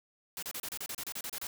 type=noise bursts; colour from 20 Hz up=white; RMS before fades=-39 dBFS; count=13; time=0.37-1.47 s; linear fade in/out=2 ms; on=56 ms; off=31 ms; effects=none